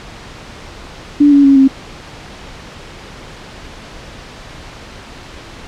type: tone with pitch steps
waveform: sine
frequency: 290.2 / 282.8 / 275.5 / 268.4 Hz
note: D4 / C#4 / C#4 / C4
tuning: -21 / +35 / -11 / +44 cents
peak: -4 dBFS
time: 1.2-1.68 s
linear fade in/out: 10 ms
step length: 120 ms
effects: pink hiss -33 dBFS RMS until 5.67 s + low-pass 5000 Hz 12 dB/octave